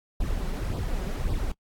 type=noise with flanger; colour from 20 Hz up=brown; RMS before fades=-28 dBFS; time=0.2-1.52 s; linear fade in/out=5 ms; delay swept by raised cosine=0.22 to 5.52 ms; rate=1.8 Hz; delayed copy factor=+0.75; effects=noise-tail reverb RT60 0.1 s tail -26 dB re dry + AAC 64 kbps